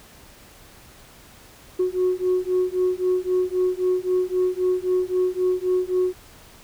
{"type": "beating tone pair", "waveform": "sine", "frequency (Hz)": [364.6, 368.4], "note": ["F#4", "F#4"], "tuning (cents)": [-25, -7], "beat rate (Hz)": 3.8, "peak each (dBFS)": -21, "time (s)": [1.79, 6.14], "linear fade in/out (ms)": 10, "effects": ["tanh soft clip ceiling -14 dBFS", "pink hiss -48 dBFS RMS until 6.63 s"]}